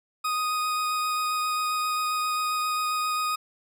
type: tone with vibrato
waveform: 40% pulse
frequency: 1244.5 Hz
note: D#6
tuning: in tune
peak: -24 dBFS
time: 0.24-3.36 s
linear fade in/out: 10 ms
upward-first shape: sine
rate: 7.5 Hz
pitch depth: 9 cents each way
effects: none